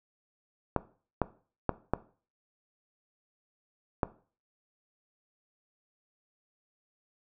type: clicks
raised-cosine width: 1 ms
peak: -11 dBFS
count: 5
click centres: 0.763 / 1.217 / 1.693 / 1.936 / 4.032 s
effects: noise-tail reverb RT60 0.4 s tail -17 dB re dry